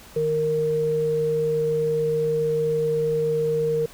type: tone pair together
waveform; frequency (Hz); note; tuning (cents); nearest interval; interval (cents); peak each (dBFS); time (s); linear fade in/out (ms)
sine; 155.29 / 463.6; D#3 / A#4; -3 / -10; octave + perfect fifth; 1893; -29 / -20; 0.16-3.86; 5
effects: pink hiss -46 dBFS RMS until 3.93 s